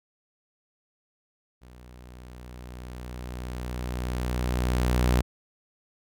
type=tone with level ramp; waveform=sawtooth; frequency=61.6 Hz; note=B1; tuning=4 cents flat; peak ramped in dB=-44 to -15 dBFS; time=1.61-5.22 s; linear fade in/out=20 ms; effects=none